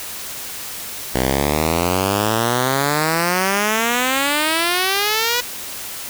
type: exponential sweep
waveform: 5% pulse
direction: up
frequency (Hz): 62 to 493.9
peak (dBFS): -5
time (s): 1.14-5.41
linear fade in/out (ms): 10
effects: white hiss -30 dBFS RMS until 6.09 s